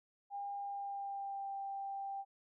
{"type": "tone with pitch glide", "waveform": "sine", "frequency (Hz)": [804, 787.5], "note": ["G5", "G5"], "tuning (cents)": [44, 8], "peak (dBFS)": -39, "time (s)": [0.3, 2.25], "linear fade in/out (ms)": 50, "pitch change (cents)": -36, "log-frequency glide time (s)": [0.55, 1.56], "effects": []}